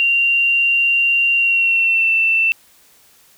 sine tone with pitch glide, 2768 to 2674 Hz, F7 to E7, -16 to +24 cents, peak -12 dBFS, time 0-2.52 s, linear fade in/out 0 ms, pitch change -60 cents, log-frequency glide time 1.35-2.13 s, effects white hiss -51 dBFS RMS until 3.37 s

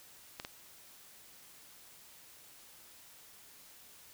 clicks, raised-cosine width 0.2 ms, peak -23 dBFS, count 2, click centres 0.399 / 0.449 s, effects white hiss -57 dBFS RMS until 4.13 s

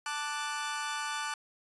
sawtooth chord, D major, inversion second, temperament equal, 880 / 1174.7 / 1480 Hz, A5 / D6 / F#6, 0 / 0 / 0 cents, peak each -34 dBFS, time 0.06-1.34 s, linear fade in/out 2 ms, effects resampled to 24000 Hz

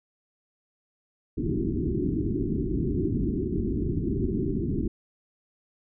white low-pass noise, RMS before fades -27 dBFS, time 1.37-4.88 s, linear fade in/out 5 ms, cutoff 390 Hz, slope 96 dB/octave, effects none

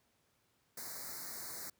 white band-stop noise, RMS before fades -45 dBFS, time 0.77-1.7 s, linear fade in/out 5 ms, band 2200 to 4000 Hz, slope 96 dB/octave, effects pink hiss -75 dBFS RMS until 1.79 s + high-pass 80 Hz 12 dB/octave

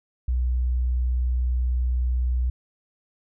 sine tone, 61.9 Hz, B1, 5 cents sharp, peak -20 dBFS, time 0.28-2.5 s, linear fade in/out 5 ms, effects none

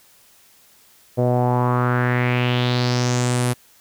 sawtooth tone with low-pass filter sweep, 123.47 Hz, B2, in tune, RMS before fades -19 dBFS, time 1.17-3.54 s, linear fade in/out 20 ms, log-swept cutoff 560 to 11000 Hz, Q 3.7, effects white hiss -53 dBFS RMS until 3.8 s

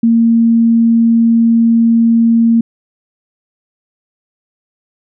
sine tone, 230 Hz, A#3, 23 cents flat, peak -6 dBFS, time 0.03-2.61 s, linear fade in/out 5 ms, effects none

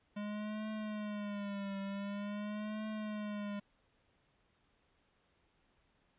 square tone with vibrato, 206 Hz, G#3, 14 cents flat, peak -39 dBFS, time 0.16-3.6 s, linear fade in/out 10 ms, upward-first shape triangle, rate 0.46 Hz, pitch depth 87 cents each way, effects pink hiss -74 dBFS RMS until 6.18 s + resampled to 8000 Hz

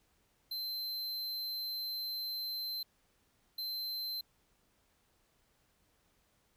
square tone bursts at uneven times, 4100 Hz, C8, 36 cents flat, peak -37 dBFS, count 2, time 0.51-2.83 / 3.58-4.21 s, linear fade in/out 5 ms, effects pink hiss -73 dBFS RMS until 6.56 s

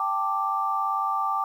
sine chord, G suspended second, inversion none, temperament just, 784 / 882 / 1176 Hz, G5 / A5 / D6, 0 / +4 / +2 cents, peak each -29 / -30 / -25 dBFS, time 0-1.44 s, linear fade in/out 2 ms, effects 9-bit

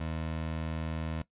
20% pulse tone, 80 Hz, D#2, 49 cents sharp, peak -28 dBFS, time 0-1.22 s, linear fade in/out 5 ms, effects noise-tail reverb RT60 0.1 s tail -18 dB re dry + resampled to 8000 Hz

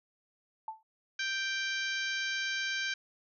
sine tone with exponential decay, 880 Hz, A5, in tune, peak -32 dBFS, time 0.68-0.83 s, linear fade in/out 2 ms, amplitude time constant 32 ms
harmonic tone, 784 Hz, G5, in tune, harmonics 2 / 3 / 4 / 5 / 6 / 7 / 8, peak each -34 / -38 / -40 / -42 / -44 / -45 / -46 dBFS, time 1.19-2.94 s, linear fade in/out 5 ms
effects none

